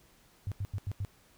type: tone bursts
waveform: sine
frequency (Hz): 99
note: G2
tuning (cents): +18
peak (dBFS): -31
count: 5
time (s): 0.47-1.049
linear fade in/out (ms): 0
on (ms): 47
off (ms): 86
effects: pink hiss -63 dBFS RMS until 1.37 s